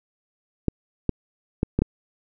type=clicks; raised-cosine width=3 ms; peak=-7 dBFS; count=5; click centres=0.683 / 1.093 / 1.631 / 1.79 / 1.82 s; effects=none